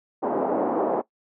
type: band-pass noise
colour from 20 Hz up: pink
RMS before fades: -24 dBFS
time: 0.22-1.02 s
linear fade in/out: 20 ms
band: 280 to 850 Hz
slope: 24 dB/octave
effects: noise-tail reverb RT60 0.1 s tail -18 dB re dry